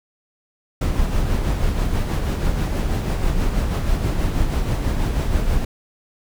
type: noise with tremolo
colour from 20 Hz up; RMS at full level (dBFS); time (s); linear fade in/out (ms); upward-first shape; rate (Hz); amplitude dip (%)
brown; -18; 0.81-5.65; 5; sine; 6.2; 40
effects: none